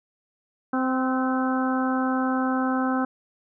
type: harmonic tone with a mistuned harmonic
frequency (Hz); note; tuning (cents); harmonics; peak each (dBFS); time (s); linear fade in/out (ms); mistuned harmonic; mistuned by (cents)
259.7; C4; -13; 1 / 2 / 3 / 4 / 5 / 6; -23 / -32 / -30 / -33 / -31 / -34; 0.73-3.05; 5; 6; -34
effects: none